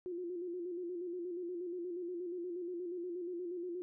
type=tone with vibrato; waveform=sine; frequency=352.7 Hz; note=F4; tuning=17 cents sharp; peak=-38 dBFS; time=0.06-3.82 s; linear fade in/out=0 ms; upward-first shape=square; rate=8.4 Hz; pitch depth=51 cents each way; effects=none